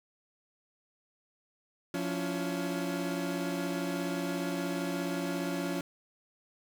30% pulse tone cluster, 176.8 / 281.7 / 336.6 Hz, F3 / C#4 / E4, +22 / +28 / +36 cents, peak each -33 / -32 / -36 dBFS, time 1.94-5.81 s, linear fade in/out 2 ms, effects none

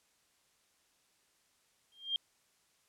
sine tone with exponential growth, 3200 Hz, G7, 35 cents sharp, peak -27 dBFS, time 1.92-2.16 s, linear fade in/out 1 ms, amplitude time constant 52 ms, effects white hiss -72 dBFS RMS until 2.88 s + low-pass 10000 Hz 12 dB/octave

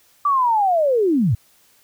sine linear sweep, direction down, 1178 to 90 Hz, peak -14 dBFS, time 0.25-1.35 s, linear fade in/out 5 ms, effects white hiss -56 dBFS RMS until 1.83 s

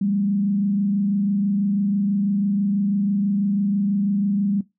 sine tone with frequency modulation, 200.4 Hz, G3, 38 cents sharp, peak -18 dBFS, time 0.01-4.61 s, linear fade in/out 5 ms, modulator 26.1 Hz, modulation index 0.55, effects noise-tail reverb RT60 0.2 s tail -20 dB re dry

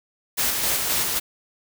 white noise with tremolo, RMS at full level -22 dBFS, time 0.37-1.2 s, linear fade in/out 20 ms, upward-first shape square, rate 3.8 Hz, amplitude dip 30%, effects none

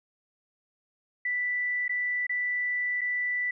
sine tone with dropouts, 1975.5 Hz, B6, in tune, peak -26 dBFS, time 1.25-3.51 s, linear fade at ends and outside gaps 5 ms, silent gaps 1.881-1.893 / 2.268-2.294 / 3.01-3.014 s, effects none

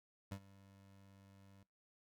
25% pulse tone with ADSR envelope, 98 Hz, G2, in tune, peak -38 dBFS, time 0.31-1.63 s, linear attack 10 ms, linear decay 69 ms, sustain -20 dB, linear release 3 ms, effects noise-tail reverb RT60 0.2 s tail -20 dB re dry

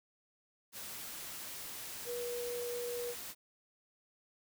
sine tone in noise, 482.4 Hz, B4, 41 cents flat, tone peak -37 dBFS, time 2.05-3.15 s, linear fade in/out 50 ms, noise white, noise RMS -45 dBFS, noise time 0.72-3.35 s, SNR +5 dB, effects none

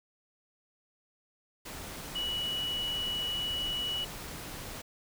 sine tone in noise, 2937 Hz, F#7, 13 cents flat, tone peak -31 dBFS, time 2.15-4.05 s, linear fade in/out 10 ms, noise pink, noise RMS -42 dBFS, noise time 1.65-4.82 s, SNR +8 dB, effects none

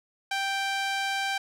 sawtooth tone with band-pass filter, 784 Hz, G5, in tune, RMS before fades -29 dBFS, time 0.31-1.38 s, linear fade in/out 5 ms, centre 2500 Hz, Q 0.62, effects none

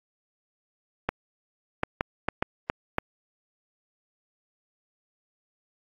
clicks, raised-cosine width 0.5 ms, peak -9 dBFS, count 7, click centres 1.09 / 1.834 / 2.009 / 2.286 / 2.425 / 2.699 / 2.984 s, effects AAC 32 kbps

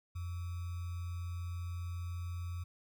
sine tone with sample-and-hold, 87.31 Hz, F2, in tune, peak -37 dBFS, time 0.15-2.64 s, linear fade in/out 10 ms, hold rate 1225 Hz, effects none

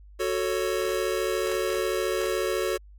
square chord, F# minor, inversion none, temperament just, 370 / 444 / 555 Hz, F#4 / A4 / C#5, 0 / +16 / +2 cents, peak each -29 / -30 / -31 dBFS, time 0.19-2.78 s, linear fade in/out 20 ms, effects added 50 Hz sine -46 dBFS peak until 2.98 s + AAC 64 kbps

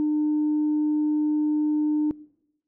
sine tone, 301.9 Hz, D4, 48 cents sharp, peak -19 dBFS, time 0-2.11 s, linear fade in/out 0 ms, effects noise-tail reverb RT60 0.9 s tail -22 dB re dry + tanh soft clip ceiling -17 dBFS

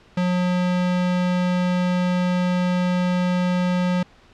square tone, 180 Hz, F#3, 47 cents flat, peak -19 dBFS, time 0.17-4.03 s, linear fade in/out 5 ms, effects pink hiss -52 dBFS RMS until 4.33 s + low-pass 4000 Hz 12 dB/octave

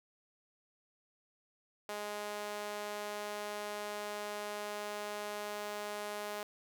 sawtooth tone with high-pass filter, 207.7 Hz, G#3, in tune, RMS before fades -41 dBFS, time 1.89-6.43 s, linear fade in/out 0 ms, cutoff 570 Hz, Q 1.3, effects none

